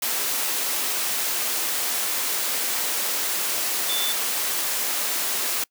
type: tone in noise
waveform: sine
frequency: 3520 Hz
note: A7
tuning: in tune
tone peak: -25 dBFS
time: 3.89-4.12 s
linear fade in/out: 5 ms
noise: white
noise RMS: -25 dBFS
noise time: 0.02-5.64 s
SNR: -3 dB
effects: noise-tail reverb RT60 0.1 s tail -25 dB re dry + high-pass 300 Hz 12 dB/octave